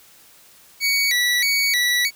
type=tone with vibrato; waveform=25% pulse; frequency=2093 Hz; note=C7; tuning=in tune; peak=-13 dBFS; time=0.8-2.11 s; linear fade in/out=50 ms; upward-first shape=square; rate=1.6 Hz; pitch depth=120 cents each way; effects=white hiss -50 dBFS RMS until 2.15 s